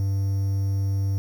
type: tone with quantisation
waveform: triangle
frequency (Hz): 98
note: G2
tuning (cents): 0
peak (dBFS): -19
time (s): 0-1.18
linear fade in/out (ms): 0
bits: 8
effects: none

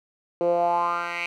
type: tone with band-pass filter sweep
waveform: 10% pulse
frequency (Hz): 172.5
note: F3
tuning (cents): -21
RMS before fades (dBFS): -24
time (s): 0.41-1.26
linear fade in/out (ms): 0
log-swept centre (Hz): 440 to 2400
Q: 4.8
effects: none

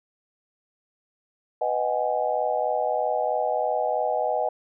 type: chord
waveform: sine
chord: G# minor seventh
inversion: first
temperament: just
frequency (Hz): 498.4 / 623 / 747.5 / 830.6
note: B4 / D#5 / F#5 / G#5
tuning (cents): +16 / +2 / +17 / 0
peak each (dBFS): -29 / -26 / -27 / -29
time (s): 1.61-4.49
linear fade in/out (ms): 5
effects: none

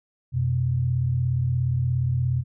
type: tone pair together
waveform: sine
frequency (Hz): 89.38 / 126.4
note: F2 / B2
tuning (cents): +41 / +41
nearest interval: tritone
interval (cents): 600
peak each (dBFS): -27 / -21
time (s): 0.32-2.44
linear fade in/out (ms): 50
effects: none

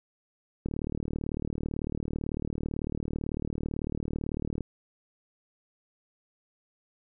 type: click train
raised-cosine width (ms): 3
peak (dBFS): -19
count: 151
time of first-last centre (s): 0.66-4.607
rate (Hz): 38
effects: none

